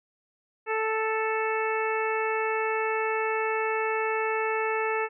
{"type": "harmonic tone", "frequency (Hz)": 440, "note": "A4", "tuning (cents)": 0, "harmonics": [1, 2, 3, 4, 5, 6], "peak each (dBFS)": [-28, -31, -33, -34, -35, -36], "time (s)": [0.66, 5.09], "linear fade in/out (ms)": 50, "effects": []}